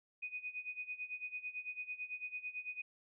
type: tone with tremolo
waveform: sine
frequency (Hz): 2489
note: D#7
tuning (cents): 0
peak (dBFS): -38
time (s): 0.22-2.82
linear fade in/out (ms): 10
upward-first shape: sine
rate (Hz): 9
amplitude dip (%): 85
effects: none